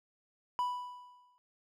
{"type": "tone with exponential decay", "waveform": "triangle", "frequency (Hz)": 987.8, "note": "B5", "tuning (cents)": 0, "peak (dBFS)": -26, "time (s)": [0.59, 1.38], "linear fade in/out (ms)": 0, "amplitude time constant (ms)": 170, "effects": []}